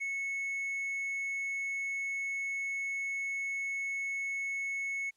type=tone; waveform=triangle; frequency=2200 Hz; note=C#7; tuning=14 cents flat; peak=-31 dBFS; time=0-5.11 s; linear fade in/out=20 ms; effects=white hiss -75 dBFS RMS until 5.16 s + low-pass 10000 Hz 12 dB/octave